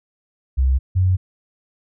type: tone pair in turn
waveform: sine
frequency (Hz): 65.41 / 92.5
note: C2 / F#2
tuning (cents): 0 / 0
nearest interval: tritone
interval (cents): 600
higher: second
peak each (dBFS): -13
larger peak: neither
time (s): 0.57-0.79 / 0.95-1.17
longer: neither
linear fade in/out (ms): 20
effects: none